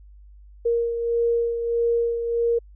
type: beating tone pair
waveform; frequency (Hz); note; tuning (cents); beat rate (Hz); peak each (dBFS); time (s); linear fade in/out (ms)
sine; 467.9 / 469.5; A#4 / A#4; +6 / +12; 1.6; -20 / -29; 0.65-2.59; 10
effects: added 50 Hz sine -44 dBFS peak until 2.75 s